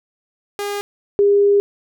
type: tone pair in turn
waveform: sawtooth / sine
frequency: 407.1 / 404.5 Hz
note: G#4 / G#4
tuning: -35 / -46 cents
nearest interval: unison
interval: 11 cents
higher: first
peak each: -18 / -10 dBFS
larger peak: second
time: 0.59-0.81 / 1.19-1.6 s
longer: second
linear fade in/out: 0 ms
effects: none